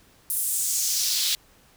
pink noise with high-pass filter sweep, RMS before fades -25 dBFS, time 0.3-1.35 s, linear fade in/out 0 ms, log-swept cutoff 11000 to 3600 Hz, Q 2.1, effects pink hiss -57 dBFS RMS until 1.76 s

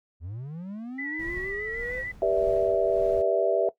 triangle linear sweep, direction up, 75.8 to 525 Hz, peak -32 dBFS, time 0.2-2.04 s, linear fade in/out 50 ms
sine tone with vibrato, 1962 Hz, B6, 12 cents flat, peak -32 dBFS, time 0.98-2.12 s, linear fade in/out 10 ms, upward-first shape sine, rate 6.5 Hz, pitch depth 38 cents each way
brown noise with tremolo, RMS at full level -40 dBFS, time 1.19-3.22 s, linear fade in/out 5 ms, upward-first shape sine, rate 1.7 Hz, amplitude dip 60%
sine chord, E minor seventh, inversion first, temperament equal with one note detuned, 392 / 482.9 / 587.3 / 659.3 Hz, G4 / B4 / D5 / E5, 0 / -39 / 0 / 0 cents, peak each -27 / -28 / -27 / -23 dBFS, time 2.22-3.69 s, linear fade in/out 2 ms
effects noise-tail reverb RT60 0.1 s tail -17 dB re dry

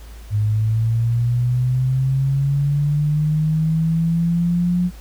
sine linear sweep, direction up, 103.83 to 179.6 Hz, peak -15 dBFS, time 0.3-4.91 s, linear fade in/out 50 ms, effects added 55 Hz sine -35 dBFS peak until 5 s + pink hiss -47 dBFS RMS until 5 s

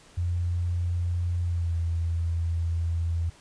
sine tone with pitch glide, 87.31 to 83.8 Hz, F2 to E2, 0 to +29 cents, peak -24 dBFS, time 0.17-3.3 s, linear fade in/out 10 ms, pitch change -71 cents, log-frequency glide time 1.43-1.75 s, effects pink hiss -54 dBFS RMS until 3.4 s + resampled to 22050 Hz

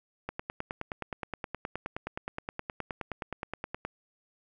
click train, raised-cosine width 0.5 ms, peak -19 dBFS, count 35, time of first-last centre 0.29-3.85 s, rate 9.55 Hz, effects none

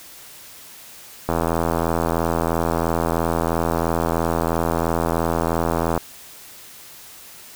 click train, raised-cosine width 1 ms, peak -6 dBFS, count 390, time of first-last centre 1.29-5.977 s, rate 83 Hz, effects white hiss -42 dBFS RMS until 7.55 s

